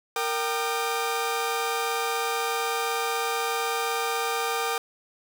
sawtooth tone cluster, 463 / 780 / 1208 Hz, A#4 / G5 / D6, -12 / -9 / +48 cents, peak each -26 dBFS, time 0.16-4.78 s, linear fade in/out 2 ms, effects none

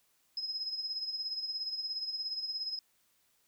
sine tone with tremolo, 5110 Hz, D#8, 45 cents sharp, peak -32 dBFS, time 0.37-2.79 s, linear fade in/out 2 ms, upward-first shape sine, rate 17 Hz, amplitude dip 60%, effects white hiss -72 dBFS RMS until 3.47 s

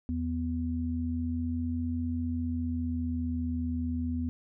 sine tone pair together, 82.6 / 247.5 Hz, E2 / B3, +4 / +4 cents, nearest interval octave + perfect fifth, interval 1900 cents, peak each -32 / -31 dBFS, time 0.09-4.29 s, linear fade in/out 0 ms, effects none

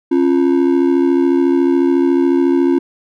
triangle ring-modulated tone, 310 Hz, D#4, 6 cents flat, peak -5 dBFS, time 0.11-2.79 s, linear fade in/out 10 ms, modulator 37 Hz, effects none

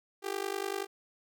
sawtooth tone with amplitude modulation, 395 Hz, G4, 13 cents sharp, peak -25 dBFS, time 0.22-0.87 s, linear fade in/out 50 ms, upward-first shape sine, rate 50.2 Hz, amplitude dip 95%, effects none

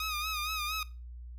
15% pulse tone with vibrato, 1244.5 Hz, D#6, in tune, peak -26 dBFS, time 0-0.83 s, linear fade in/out 2 ms, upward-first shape sine, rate 4.3 Hz, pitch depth 64 cents each way, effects noise-tail reverb RT60 0.3 s tail -19 dB re dry + added 60 Hz sine -42 dBFS peak until 1.38 s

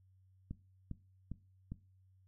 click train, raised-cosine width 5 ms, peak -29 dBFS, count 4, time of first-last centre 0.51-1.72 s, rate 2.48 Hz, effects noise-tail reverb RT60 0.3 s tail -18 dB re dry + added 94 Hz sine -64 dBFS peak until 2.27 s

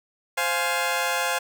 15% pulse chord, F minor, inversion second, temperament just, 523.8 / 698.5 / 838.1 Hz, C5 / F5 / Ab5, +2 / 0 / +16 cents, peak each -21 dBFS, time 0.37-1.39 s, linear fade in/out 10 ms, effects none

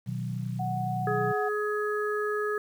sine chord, B major, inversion none, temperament equal, 123.47 / 155.56 / 185 Hz, B2 / D#3 / F#3, 0 / 0 / 0 cents, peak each -32 / -37 / -35 dBFS, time 0.06-1.33 s, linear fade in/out 20 ms
sine tone, 740 Hz, F#5, in tune, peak -30 dBFS, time 0.59-1.49 s, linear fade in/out 10 ms
harmonic tone, 420 Hz, G#4, 19 cents sharp, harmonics 1 / 3 / 4, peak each -28 / -33 / -34 dBFS, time 1.07-2.58 s, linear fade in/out 2 ms
effects 9-bit

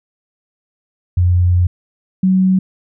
sine tone pair in turn, 89 / 187.55 Hz, F2 / F#3, +33 / +24 cents, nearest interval octave + minor second, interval 1291 cents, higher second, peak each -9 dBFS, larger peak neither, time 1.17-1.67 / 2.23-2.59 s, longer first, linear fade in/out 5 ms, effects none

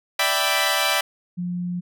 10% pulse chord, E minor seventh, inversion third, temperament equal, 587.3 / 659.3 / 784 / 987.8 Hz, D5 / E5 / G5 / B5, 0 / 0 / 0 / 0 cents, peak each -16 / -16 / -16 / -17 dBFS, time 0.19-1.01 s, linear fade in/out 5 ms
sine tone, 177.3 Hz, F3, 26 cents sharp, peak -24 dBFS, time 1.37-1.81 s, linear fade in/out 20 ms
effects none

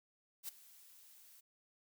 blue noise with ADSR envelope, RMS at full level -42 dBFS, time 0.43-1.41 s, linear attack 55 ms, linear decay 9 ms, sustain -19 dB, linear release 15 ms, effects none

